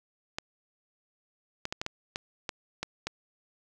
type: clicks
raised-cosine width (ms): 0.2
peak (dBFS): -15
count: 9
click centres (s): 0.385 / 1.654 / 1.725 / 1.815 / 1.864 / 2.159 / 2.492 / 2.83 / 3.07
effects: none